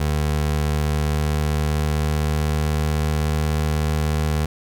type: tone with pitch glide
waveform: 25% pulse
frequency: 75.1 to 76.55 Hz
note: D2 to D#2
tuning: +39 to -28 cents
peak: -15 dBFS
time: 0-4.46 s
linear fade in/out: 5 ms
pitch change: +33 cents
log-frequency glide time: 0.75-3.57 s
effects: none